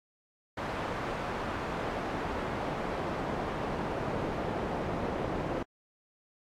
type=noise with band-pass filter sweep; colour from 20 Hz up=brown; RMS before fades=-34 dBFS; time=0.57-5.63 s; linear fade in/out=5 ms; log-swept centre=1100 to 630 Hz; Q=0.73; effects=AAC 64 kbps